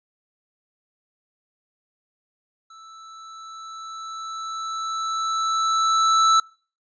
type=tone with level ramp; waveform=square; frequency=1318.5 Hz; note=E6; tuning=in tune; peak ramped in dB=-44 to -14 dBFS; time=2.7-6.4 s; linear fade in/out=5 ms; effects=noise-tail reverb RT60 0.4 s tail -25 dB re dry + resampled to 16000 Hz